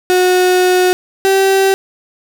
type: tone pair in turn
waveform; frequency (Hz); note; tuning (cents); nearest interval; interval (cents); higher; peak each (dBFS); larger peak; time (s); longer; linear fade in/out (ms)
35% pulse; 365.1 / 386.8; F#4 / G4; -23 / -23; minor second; 100; second; -7; neither; 0.1-0.93 / 1.25-1.74; first; 0
effects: none